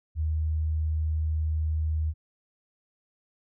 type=tone; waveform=sine; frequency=78.2 Hz; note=D#2; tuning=9 cents sharp; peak=-24 dBFS; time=0.15-2.14 s; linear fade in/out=50 ms; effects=none